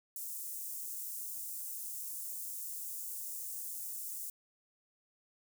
white high-pass noise, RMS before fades -42 dBFS, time 0.16-4.3 s, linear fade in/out 2 ms, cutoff 7300 Hz, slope 24 dB/octave, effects none

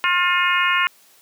harmonic tone with a mistuned harmonic, 357 Hz, F4, 38 cents sharp, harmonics 3 / 4 / 5 / 6 / 7 / 8, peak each -21 / -22 / -23 / -24 / -24 / -25 dBFS, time 0.04-0.87 s, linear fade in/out 0 ms, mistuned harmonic 4, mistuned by -22 cents, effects white hiss -53 dBFS RMS until 1.21 s + high-pass 200 Hz 12 dB/octave

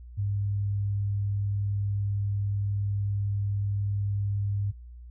sine tone, 100.9 Hz, G#2, 49 cents flat, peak -25 dBFS, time 0.17-4.72 s, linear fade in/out 20 ms, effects added 60 Hz sine -42 dBFS peak until 5.1 s

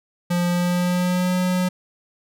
square tone with pitch glide, 175.5 to 182.11 Hz, F3 to F#3, +9 to -27 cents, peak -19 dBFS, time 0.3-1.69 s, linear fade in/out 10 ms, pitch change +64 cents, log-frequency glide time 0.48-1.36 s, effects none

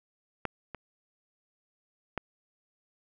clicks, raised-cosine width 0.5 ms, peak -15 / -24 / -16 dBFS, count 3, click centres 0.453 / 0.747 / 2.177 s, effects none

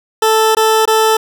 20% pulse tone with dropouts, 440 Hz, A4, in tune, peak -4 dBFS, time 0.22-1.17 s, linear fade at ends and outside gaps 5 ms, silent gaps 0.55-0.568 / 0.855-0.875 s, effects none

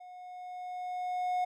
triangle tone with level ramp, 726 Hz, F#5, 33 cents flat, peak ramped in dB -45 to -25 dBFS, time 0-1.45 s, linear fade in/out 10 ms, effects none

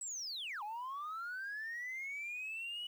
sine linear two-way sweep, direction down then up, 8000 to 810 to 2958 Hz, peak -38 dBFS, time 0.01-2.87 s, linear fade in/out 5 ms, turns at 0.63 s, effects tanh soft clip ceiling -38 dBFS + 11-bit

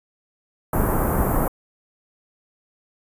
pink band-stop noise, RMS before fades -20 dBFS, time 0.73-1.48 s, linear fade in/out 2 ms, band 1300 to 13000 Hz, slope 24 dB/octave, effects resampled to 32000 Hz

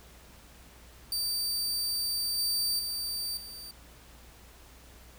sawtooth tone with level steps, 4641 Hz, D8, 21 cents flat, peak -26 / -24 / -29 / -39 dBFS, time 1.12-3.71 s, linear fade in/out 2 ms, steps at 2.38 / 2.79 / 3.37 s, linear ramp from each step 2 ms, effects added 60 Hz sine -54 dBFS peak until 5.18 s + pink hiss -55 dBFS RMS until 5.18 s

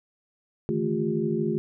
sine tone cluster, 148.2 / 160.7 / 218.8 / 353.7 / 399.1 Hz, D3 / E3 / A3 / F4 / G4, +16 / -44 / -9 / +22 / +31 cents, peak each -35 / -31 / -28 / -28 / -30 dBFS, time 0.69-1.58 s, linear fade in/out 0 ms, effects none

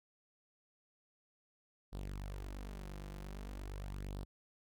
sawtooth tone with flanger, 48.68 Hz, G1, 11 cents flat, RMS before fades -45 dBFS, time 1.92-4.25 s, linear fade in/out 20 ms, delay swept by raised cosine 0.22 to 5.92 ms, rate 0.44 Hz, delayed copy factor +0.6, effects none

